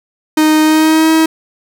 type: tone with pitch glide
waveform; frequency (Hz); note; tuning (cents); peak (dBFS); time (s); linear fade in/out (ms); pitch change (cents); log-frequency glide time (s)
45% pulse; 310 to 320; D#4 to D#4; -6 to +49; -7; 0.37-1.26; 5; +55; 0.62-1.11
effects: none